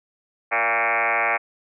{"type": "tone with frequency modulation", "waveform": "sine", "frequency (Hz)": 1480, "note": "F#6", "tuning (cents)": 0, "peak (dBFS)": -18, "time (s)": [0.51, 1.38], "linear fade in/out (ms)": 20, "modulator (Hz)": 112, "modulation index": 8, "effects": []}